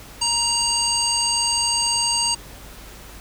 harmonic tone, 937 Hz, A#5, 9 cents sharp, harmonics 1 / 3 / 5 / 7 / 9, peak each -27 / -27 / -22 / -26 / -24 dBFS, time 0.21-2.35 s, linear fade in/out 10 ms, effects added 50 Hz sine -42 dBFS peak until 3.2 s + pink hiss -42 dBFS RMS until 3.2 s

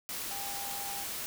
sine tone in noise, 800 Hz, G5, 35 cents sharp, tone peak -42 dBFS, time 0.31-1.04 s, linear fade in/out 0 ms, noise white, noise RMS -38 dBFS, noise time 0.09-1.26 s, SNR -7 dB, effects none

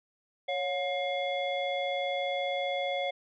sine tone cluster, 554 / 719 / 2123 / 3396 Hz, C#5 / F#5 / C7 / G#7, -1 / -50 / +25 / +38 cents, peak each -31 / -33 / -36 / -38 dBFS, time 0.48-3.11 s, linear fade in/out 10 ms, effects tanh soft clip ceiling -22 dBFS

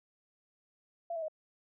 sine tone with pitch steps, 680 / 652.3 / 625.7 Hz, F5 / E5 / D#5, -46 / -18 / +10 cents, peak -34 dBFS, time 1.1-1.283 s, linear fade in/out 5 ms, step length 61 ms, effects none

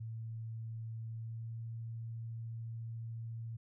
sine tone with pitch glide, 112.8 to 114.24 Hz, A2 to A#2, +44 to -35 cents, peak -40 dBFS, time 0-3.57 s, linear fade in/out 10 ms, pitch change +21 cents, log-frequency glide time 1.09-1.6 s, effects none

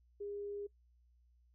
sine tone, 407 Hz, G#4, 35 cents flat, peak -40 dBFS, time 0.2-0.67 s, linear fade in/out 10 ms, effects noise-tail reverb RT60 0.1 s tail -23 dB re dry + added 60 Hz sine -66 dBFS peak until 1.54 s

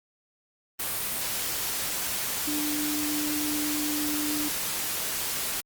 sine tone in noise, 298.5 Hz, D4, 28 cents sharp, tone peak -29 dBFS, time 2.47-4.49 s, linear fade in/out 10 ms, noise white, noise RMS -30 dBFS, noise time 0.79-5.61 s, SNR -2 dB, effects Opus 32 kbps

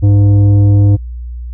sine tone with tanh clipping, 101.4 Hz, G#2, 41 cents flat, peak -6 dBFS, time 0.02-0.97 s, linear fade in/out 20 ms, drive 9 dB, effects added 60 Hz sine -21 dBFS peak until 1.53 s

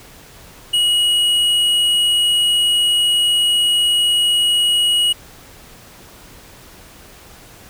sine tone with hard clipping, 2904 Hz, F#7, 33 cents flat, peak -14 dBFS, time 0.73-5.13 s, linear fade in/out 10 ms, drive 7 dB, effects pink hiss -42 dBFS RMS until 7.69 s

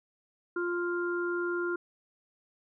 harmonic tone, 349.7 Hz, F4, 2 cents sharp, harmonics 1 / 3 / 4, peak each -30 / -42 / -34 dBFS, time 0.56-1.76 s, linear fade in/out 5 ms, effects none

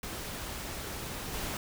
pink noise with level steps, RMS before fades -39 / -36 dBFS, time 0.03-1.57 s, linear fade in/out 2 ms, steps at 1.33 s, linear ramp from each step 5 ms, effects none

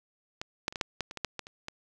clicks, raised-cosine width 0.2 ms, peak -18 / -11 / -27 / -17 / -10 / -14 / -24 / -20 / -12 / -18 / -28 / -20 dBFS, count 12, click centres 0.415 / 0.681 / 0.725 / 0.758 / 0.812 / 1.007 / 1.111 / 1.173 / 1.247 / 1.393 / 1.469 / 1.684 s, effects none

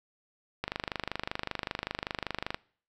click train, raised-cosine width 0.3 ms, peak -15 dBFS, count 49, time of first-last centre 0.64-2.545 s, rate 25.2 Hz, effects noise-tail reverb RT60 0.5 s tail -23 dB re dry

